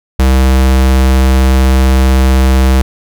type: tone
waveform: square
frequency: 65.41 Hz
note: C2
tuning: in tune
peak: -6 dBFS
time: 0.19-2.82 s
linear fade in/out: 5 ms
effects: none